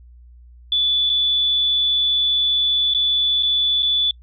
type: tone with dropouts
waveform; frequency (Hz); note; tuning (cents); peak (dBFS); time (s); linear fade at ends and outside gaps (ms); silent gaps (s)
sine; 3465; A7; -27; -15; 0.72-4.11; 2; 1.095-1.099 / 2.938-2.947 / 3.426-3.431 / 3.824-3.829
effects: noise-tail reverb RT60 0.1 s tail -25 dB re dry + added 60 Hz sine -42 dBFS peak until 4.22 s